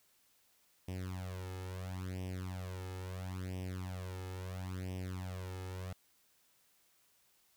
sawtooth tone with flanger, 92.5 Hz, F#2, in tune, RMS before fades -42 dBFS, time 0.88-5.93 s, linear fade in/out 5 ms, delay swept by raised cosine 0.35 to 2.35 ms, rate 0.74 Hz, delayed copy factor +0.9, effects white hiss -71 dBFS RMS until 7.56 s

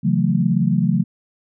sine chord, F# minor seventh, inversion second, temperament just, 138.75 / 166.5 / 185 / 222 Hz, C#3 / E3 / F#3 / A3, +2 / +18 / 0 / +16 cents, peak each -21 / -20 / -19 / -21 dBFS, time 0.03-1.04 s, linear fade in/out 20 ms, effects none

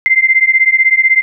sine beating tone pair, 2076 / 2092 Hz, C7 / C7, -14 / -1 cents, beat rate 16 Hz, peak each -10 dBFS, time 0.06-1.22 s, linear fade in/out 0 ms, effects none

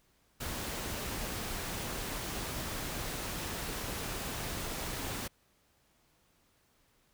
pink noise, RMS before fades -38 dBFS, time 0.4-5.28 s, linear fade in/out 10 ms, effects pink hiss -70 dBFS RMS until 7.13 s

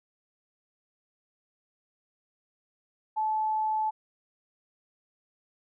sine tone, 867 Hz, A5, 26 cents flat, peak -25 dBFS, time 3.16-3.91 s, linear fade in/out 20 ms, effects none

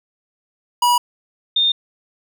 square / sine tone pair in turn, 970 / 3640 Hz, B5 / A#7, -31 / -42 cents, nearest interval octave + major seventh, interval 2289 cents, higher second, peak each -13 dBFS, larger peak neither, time 0.82-0.98 / 1.56-1.72 s, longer neither, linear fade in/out 5 ms, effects none

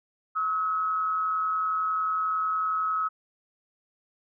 sine tone with amplitude modulation, 1283 Hz, E6, 47 cents flat, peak -22 dBFS, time 0.35-3.09 s, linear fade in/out 20 ms, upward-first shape sine, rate 171 Hz, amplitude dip 45%, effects none

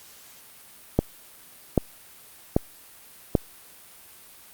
click train, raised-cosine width 2 ms, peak -4 dBFS, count 4, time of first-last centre 0.99-3.352 s, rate 1.27 Hz, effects white hiss -49 dBFS RMS until 4.53 s + Opus 48 kbps

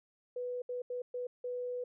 sine tone bursts at uneven times, 493.9 Hz, B4, in tune, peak -35 dBFS, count 5, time 0.36-0.62 / 0.69-0.82 / 0.9-1.02 / 1.14-1.27 / 1.44-1.84 s, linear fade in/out 5 ms, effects none

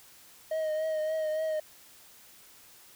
triangle tone with vibrato, 626 Hz, D#5, 10 cents sharp, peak -26 dBFS, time 0.51-1.6 s, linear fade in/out 5 ms, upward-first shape triangle, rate 3.5 Hz, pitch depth 34 cents each way, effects white hiss -55 dBFS RMS until 2.95 s

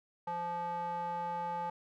square tone with band-pass filter, 173.1 Hz, F3, 15 cents flat, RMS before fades -37 dBFS, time 0.27-1.7 s, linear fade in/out 5 ms, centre 870 Hz, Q 4.4, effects none

